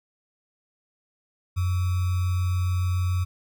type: tone with sample-and-hold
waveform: sine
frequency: 90.7 Hz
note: F#2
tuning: 34 cents flat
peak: -21 dBFS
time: 1.56-3.25 s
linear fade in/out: 20 ms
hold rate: 1225 Hz
effects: none